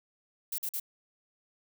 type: noise bursts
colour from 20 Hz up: violet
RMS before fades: -34 dBFS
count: 3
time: 0.52-0.799 s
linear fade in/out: 5 ms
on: 63 ms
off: 45 ms
effects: none